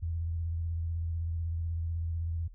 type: tone with vibrato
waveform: sine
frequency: 83 Hz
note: E2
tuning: 12 cents sharp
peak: -30 dBFS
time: 0.02-2.48 s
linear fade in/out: 10 ms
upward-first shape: square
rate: 16 Hz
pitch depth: 34 cents each way
effects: added 40 Hz sine -47 dBFS peak until 2.54 s